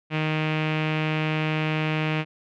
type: tone with low-pass filter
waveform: sawtooth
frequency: 155.56 Hz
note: D#3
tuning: in tune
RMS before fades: -25 dBFS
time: 0.1-2.25 s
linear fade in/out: 50 ms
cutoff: 2600 Hz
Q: 3.7
effects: none